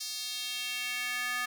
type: tone with high-pass filter sweep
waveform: square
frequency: 246.9 Hz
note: B3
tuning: in tune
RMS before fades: -35 dBFS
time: 0-1.46 s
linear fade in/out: 10 ms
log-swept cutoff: 4900 to 1500 Hz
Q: 2.3
effects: none